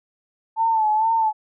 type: tone with vibrato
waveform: sine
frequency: 880 Hz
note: A5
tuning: in tune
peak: -16 dBFS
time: 0.56-1.33 s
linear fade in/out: 50 ms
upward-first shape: sine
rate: 2.2 Hz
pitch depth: 58 cents each way
effects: none